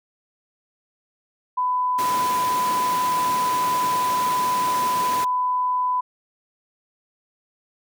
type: tone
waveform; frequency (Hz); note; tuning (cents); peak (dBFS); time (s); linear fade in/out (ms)
sine; 1000; B5; +21; -19; 1.57-6.01; 10
type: high-pass noise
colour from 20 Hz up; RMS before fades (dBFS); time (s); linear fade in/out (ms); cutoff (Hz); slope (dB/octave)
pink; -31; 1.98-5.25; 10; 190; 12
effects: none